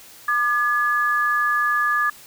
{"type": "tone pair together", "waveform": "sine", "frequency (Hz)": [1200, 1697.1], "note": ["D6", "G#6"], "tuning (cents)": [37, 37], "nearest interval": "tritone", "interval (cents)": 600, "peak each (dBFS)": -20, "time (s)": [0.28, 2.1], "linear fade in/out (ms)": 5, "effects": ["white hiss -45 dBFS RMS until 2.26 s"]}